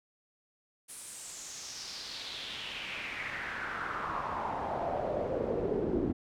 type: noise with band-pass filter sweep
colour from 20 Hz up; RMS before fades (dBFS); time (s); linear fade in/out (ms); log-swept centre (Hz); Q
brown; -36; 0.88-6.13; 20; 10000 to 310; 3.6
effects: none